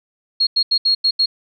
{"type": "tone bursts at uneven times", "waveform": "sine", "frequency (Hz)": 4288, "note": "C8", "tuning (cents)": 42, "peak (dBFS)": -12, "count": 6, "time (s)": [[0.4, 0.47], [0.56, 0.63], [0.71, 0.78], [0.85, 0.95], [1.04, 1.11], [1.19, 1.26]], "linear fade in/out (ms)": 10, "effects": []}